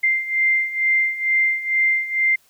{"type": "beating tone pair", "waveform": "sine", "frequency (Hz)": [2091, 2093.2], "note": ["C7", "C7"], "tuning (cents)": [-2, 0], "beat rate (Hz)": 2.2, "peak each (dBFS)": [-22, -18], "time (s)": [0.03, 2.36], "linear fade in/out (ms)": 10, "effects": ["white hiss -58 dBFS RMS until 2.49 s"]}